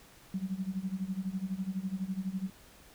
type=tone with tremolo; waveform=sine; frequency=189.7 Hz; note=F#3; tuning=43 cents sharp; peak=-29 dBFS; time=0.34-2.5 s; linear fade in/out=2 ms; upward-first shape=sine; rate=12 Hz; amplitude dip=85%; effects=pink hiss -57 dBFS RMS until 2.94 s